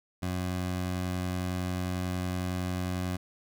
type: tone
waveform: 20% pulse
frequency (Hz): 91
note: F#2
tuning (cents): -28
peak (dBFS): -25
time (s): 0.22-3.17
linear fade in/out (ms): 10
effects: none